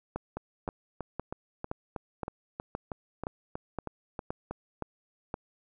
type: two click trains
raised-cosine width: 1 ms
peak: -21 / -19 dBFS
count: 14 / 11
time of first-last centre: 0.37-4.51 / 0.16-5.341 s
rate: 3.14 / 1.93 Hz
effects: none